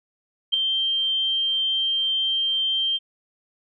sine tone with ADSR envelope, 3151 Hz, G7, 8 cents sharp, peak -13 dBFS, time 0.52-2.99 s, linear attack 21 ms, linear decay 3 ms, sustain -7 dB, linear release 34 ms, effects none

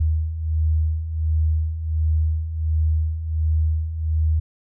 sine beating tone pair, 77.78 / 79.18 Hz, D#2 / D#2, 0 / +31 cents, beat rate 1.4 Hz, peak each -25 / -19 dBFS, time 0-4.4 s, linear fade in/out 10 ms, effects none

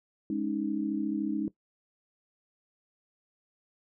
sine chord, Ab suspended fourth, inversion none, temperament equal, 207.7 / 277.2 / 311.1 Hz, Ab3 / Db4 / Eb4, 0 / 0 / 0 cents, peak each -33 / -33 / -31 dBFS, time 0.3-1.48 s, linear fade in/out 2 ms, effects noise-tail reverb RT60 0.1 s tail -17 dB re dry

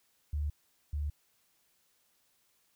sine tone pair in turn, 73.8 / 73.48 Hz, D2 / D2, +9 / +2 cents, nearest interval unison, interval 7 cents, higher first, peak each -30 / -31 dBFS, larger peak first, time 0.33-0.5 / 0.93-1.1 s, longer neither, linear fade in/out 5 ms, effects white hiss -72 dBFS RMS until 2.75 s

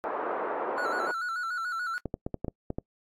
pink band-pass noise, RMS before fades -32 dBFS, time 0.04-1.11 s, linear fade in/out 0 ms, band 380 to 1300 Hz, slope 24 dB/octave
triangle tone with vibrato, 1400 Hz, F6, 4 cents sharp, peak -28 dBFS, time 0.78-1.98 s, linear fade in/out 0 ms, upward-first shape square, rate 6.9 Hz, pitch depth 72 cents each way
clicks, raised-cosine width 2 ms, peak -18 dBFS, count 8, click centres 2.057 / 2.141 / 2.265 / 2.343 / 2.446 / 2.482 / 2.704 / 2.785 s
effects noise-tail reverb RT60 0.1 s tail -26 dB re dry + AAC 48 kbps

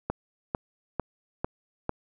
click train, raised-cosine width 1 ms, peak -13 dBFS, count 5, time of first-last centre 0.1-1.894 s, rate 2.23 Hz, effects none

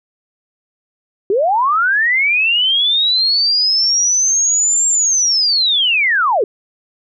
sine linear two-way sweep, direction up then down, 367.1 to 7459 to 367.1 Hz, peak -11 dBFS, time 1.3-6.44 s, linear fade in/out 2 ms, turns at 4.88 s, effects none

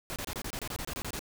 pink noise bursts, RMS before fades -37 dBFS, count 13, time 0.1-1.192 s, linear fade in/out 0 ms, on 60 ms, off 26 ms, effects none

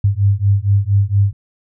sine beating tone pair, 98 / 102.3 Hz, G2 / G#2, 0 / -26 cents, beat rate 4.3 Hz, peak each -14 dBFS, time 0.04-1.33 s, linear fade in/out 5 ms, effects none

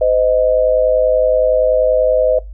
sine tone pair together, 513 / 623.5 Hz, C5 / D#5, -34 / +3 cents, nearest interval minor third, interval 337 cents, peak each -13 dBFS, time 0.01-2.39 s, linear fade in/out 5 ms, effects noise-tail reverb RT60 0.2 s tail -20 dB re dry + added 50 Hz sine -28 dBFS peak until 2.53 s

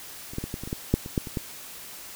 clicks, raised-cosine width 3 ms, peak -27 / -16 / -18 / -18 / -22 / -23 / -15 / -6 / -23 / -10 / -23 / -14 dBFS, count 12, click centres 0.335 / 0.384 / 0.44 / 0.541 / 0.636 / 0.675 / 0.729 / 0.94 / 1.061 / 1.178 / 1.272 / 1.372 s, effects white hiss -42 dBFS RMS until 2.15 s

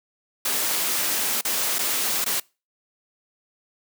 white noise with dropouts, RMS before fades -24 dBFS, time 0.45-2.4 s, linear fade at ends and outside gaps 5 ms, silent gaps 1.412-1.449 / 1.785-1.789 / 2.245-2.261 s, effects noise-tail reverb RT60 0.3 s tail -25 dB re dry + high-pass 200 Hz 12 dB/octave

